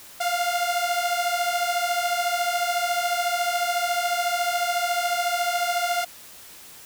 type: beating tone pair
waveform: sawtooth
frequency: 694 / 708 Hz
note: F5 / F5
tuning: -11 / +23 cents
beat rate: 14 Hz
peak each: -22 / -21 dBFS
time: 0.2-6.05 s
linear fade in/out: 10 ms
effects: white hiss -45 dBFS RMS until 6.85 s